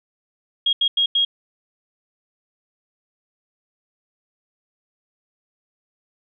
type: tone bursts at uneven times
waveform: sine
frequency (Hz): 3273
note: G#7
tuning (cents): -26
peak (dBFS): -15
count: 4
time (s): 0.66-0.73 / 0.81-0.88 / 0.97-1.06 / 1.15-1.25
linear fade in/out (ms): 5
effects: none